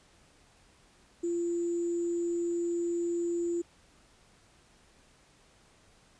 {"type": "tone with sample-and-hold", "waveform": "sine", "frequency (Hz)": 343.6, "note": "F4", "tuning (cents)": -28, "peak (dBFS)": -28, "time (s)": [1.23, 3.62], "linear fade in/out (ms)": 10, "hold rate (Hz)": 7350, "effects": ["pink hiss -62 dBFS RMS until 6.19 s", "resampled to 22050 Hz"]}